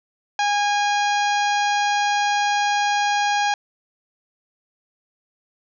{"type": "harmonic tone", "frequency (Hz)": 820, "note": "G#5", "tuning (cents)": -22, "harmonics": [1, 2, 3, 4, 5, 6, 7, 8], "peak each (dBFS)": [-19, -25, -29, -31, -33, -35, -36, -37], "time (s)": [0.39, 3.54], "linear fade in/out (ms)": 2, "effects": []}